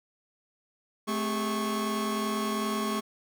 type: tone cluster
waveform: 45% pulse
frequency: 216.2 / 258.8 / 402.1 / 1101 Hz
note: A3 / C4 / G4 / C#6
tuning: -30 / -19 / +44 / -12 cents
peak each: -31 / -39 / -35 / -33 dBFS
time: 1.07-3.01 s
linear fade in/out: 20 ms
effects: none